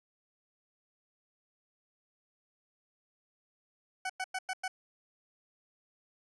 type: tone bursts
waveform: 20% pulse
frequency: 750 Hz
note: F#5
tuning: 23 cents sharp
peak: -28 dBFS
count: 5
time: 4.05-4.68 s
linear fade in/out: 5 ms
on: 46 ms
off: 100 ms
effects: resampled to 22050 Hz